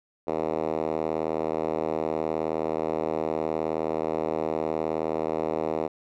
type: tone with band-pass filter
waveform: 5% pulse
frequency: 79.2 Hz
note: D#2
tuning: 31 cents sharp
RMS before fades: -28 dBFS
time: 0.27-5.88 s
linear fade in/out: 10 ms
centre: 470 Hz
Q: 1.3
effects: none